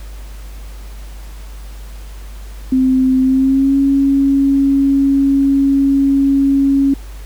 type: tone with pitch glide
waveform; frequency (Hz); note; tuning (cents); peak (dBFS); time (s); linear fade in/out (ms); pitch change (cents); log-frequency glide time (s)
sine; 260 to 275.5; C4 to C#4; -11 to -11; -9; 2.72-6.94; 5; +100; 3.21-3.77
effects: added 50 Hz sine -28 dBFS peak until 7.25 s + pink hiss -42 dBFS RMS until 7.25 s